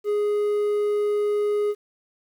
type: tone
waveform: triangle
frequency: 415.3 Hz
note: G#4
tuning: in tune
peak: -18 dBFS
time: 0.04-1.75 s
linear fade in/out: 50 ms
effects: 9-bit